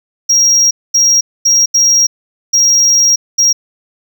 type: tone bursts at uneven times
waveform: triangle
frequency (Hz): 5630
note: F8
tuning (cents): +13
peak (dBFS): -5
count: 6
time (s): 0.29-0.71 / 0.94-1.21 / 1.45-1.66 / 1.74-2.07 / 2.53-3.16 / 3.38-3.53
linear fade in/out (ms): 10
effects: none